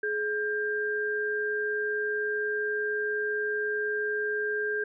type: tone pair together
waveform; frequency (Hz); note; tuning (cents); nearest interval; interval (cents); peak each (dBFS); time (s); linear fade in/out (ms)
sine; 422.1 / 1593.6; G#4 / G6; +28 / +28; octave + major seventh; 2300; -30 / -29; 0.03-4.84; 5
effects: none